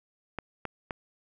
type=clicks; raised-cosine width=0.5 ms; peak=-18 dBFS; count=3; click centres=0.387 / 0.653 / 0.908 s; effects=none